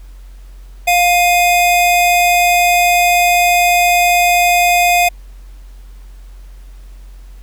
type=tone pair together; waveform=square; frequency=703.9 / 2489 Hz; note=F5 / D#7; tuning=+13 / 0 cents; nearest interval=octave + minor seventh; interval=2187 cents; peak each=-11 / -15 dBFS; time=0.87-5.09 s; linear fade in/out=10 ms; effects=added 45 Hz sine -32 dBFS peak until 7.42 s + pink hiss -51 dBFS RMS until 7.42 s